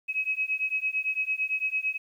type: beating tone pair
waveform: sine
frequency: 2548 / 2556.9 Hz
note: D#7 / D#7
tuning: +41 / +47 cents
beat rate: 8.9 Hz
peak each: -29 dBFS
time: 0.08-1.98 s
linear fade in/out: 20 ms
effects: 10-bit